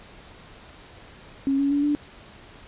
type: tone with pitch steps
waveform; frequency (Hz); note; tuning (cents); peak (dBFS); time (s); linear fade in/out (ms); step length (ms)
sine; 273.4 / 279.8 / 286.3 / 293; C#4 / C#4 / D4 / D4; -24 / +16 / -44 / -4; -19; 1.47-1.95; 0; 120
effects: pink hiss -47 dBFS RMS until 2.67 s + resampled to 8000 Hz